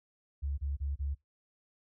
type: tone bursts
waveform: sine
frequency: 70.4 Hz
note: C#2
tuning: 27 cents sharp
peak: -31 dBFS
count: 4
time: 0.42-1.15 s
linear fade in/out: 20 ms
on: 160 ms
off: 30 ms
effects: noise-tail reverb RT60 0.2 s tail -25 dB re dry